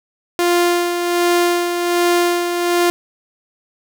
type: tone with tremolo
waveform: sawtooth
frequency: 349.2 Hz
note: F4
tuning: in tune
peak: -8 dBFS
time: 0.39-2.9 s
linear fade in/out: 0 ms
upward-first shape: sine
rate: 1.3 Hz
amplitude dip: 50%
effects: none